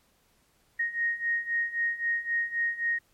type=beating tone pair; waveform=sine; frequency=1864.7 / 1868.5 Hz; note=A#6 / A#6; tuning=0 / +4 cents; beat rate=3.8 Hz; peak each=-31 / -28 dBFS; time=0.79-2.99 s; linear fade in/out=10 ms; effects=pink hiss -67 dBFS RMS until 3.13 s + MP3 64 kbps